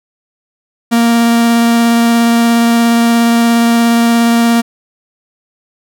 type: tone with vibrato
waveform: 45% pulse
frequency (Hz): 233.1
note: A#3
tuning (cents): 0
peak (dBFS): -7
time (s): 0.91-4.62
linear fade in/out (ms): 20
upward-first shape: sine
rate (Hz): 17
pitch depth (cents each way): 8
effects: none